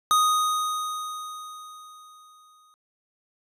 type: tone with exponential decay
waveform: square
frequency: 1244.5 Hz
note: D#6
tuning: in tune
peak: -17 dBFS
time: 0.11-2.74 s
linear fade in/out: 0 ms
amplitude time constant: 570 ms
effects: resampled to 32000 Hz